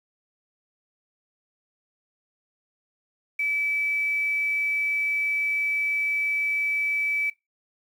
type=tone with quantisation; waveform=sine; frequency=2303 Hz; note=D7; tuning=34 cents flat; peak=-23 dBFS; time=3.39-7.3 s; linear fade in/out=5 ms; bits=8; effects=noise-tail reverb RT60 0.2 s tail -19 dB re dry